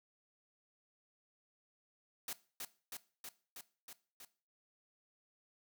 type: noise with echo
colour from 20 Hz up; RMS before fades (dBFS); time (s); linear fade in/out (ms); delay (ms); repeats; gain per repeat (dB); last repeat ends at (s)
white; -42; 2.28-2.33; 2; 320; 6; -2; 4.25
effects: noise-tail reverb RT60 0.4 s tail -18 dB re dry + high-pass 150 Hz 12 dB/octave